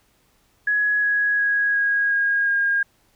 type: tone with pitch steps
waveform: sine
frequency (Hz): 1678 / 1666.4 / 1654.9 / 1643.5 / 1632.1 / 1620.8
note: G#6 / G#6 / G#6 / G#6 / G#6 / G#6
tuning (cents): +17 / +5 / -7 / -19 / -31 / -43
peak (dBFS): -17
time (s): 0.67-2.83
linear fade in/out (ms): 5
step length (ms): 360
effects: pink hiss -62 dBFS RMS until 3.15 s